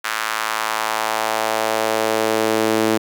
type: tone with high-pass filter sweep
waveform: sawtooth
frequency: 110 Hz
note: A2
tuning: in tune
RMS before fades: -20 dBFS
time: 0.04-2.98 s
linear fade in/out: 10 ms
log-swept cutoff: 1400 to 320 Hz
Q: 1.7
effects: none